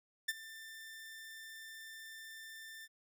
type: tone with ADSR envelope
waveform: sawtooth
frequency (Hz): 1784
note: A6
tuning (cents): +23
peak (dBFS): -27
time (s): 0.28-2.88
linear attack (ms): 10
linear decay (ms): 32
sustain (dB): -18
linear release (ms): 39
effects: none